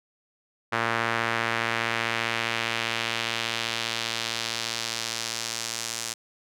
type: tone with band-pass filter sweep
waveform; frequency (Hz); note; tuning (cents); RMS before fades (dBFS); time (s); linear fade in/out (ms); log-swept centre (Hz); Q
sawtooth; 115.1; A#2; -22; -29; 0.72-6.14; 10; 1500 to 6800; 1.3
effects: none